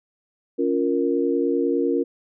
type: chord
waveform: sine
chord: Bb minor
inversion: first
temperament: just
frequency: 279.7 / 349.6 / 466.2 Hz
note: Db4 / F4 / Bb4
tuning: +16 / +2 / 0 cents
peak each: -23 dBFS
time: 0.58-2.04 s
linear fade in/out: 20 ms
effects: none